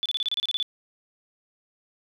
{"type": "tone bursts", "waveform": "sine", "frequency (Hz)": 3475, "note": "A7", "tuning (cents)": -22, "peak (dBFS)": -23, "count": 11, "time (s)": [0.03, 0.627], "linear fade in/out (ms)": 0, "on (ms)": 27, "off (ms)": 30, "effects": []}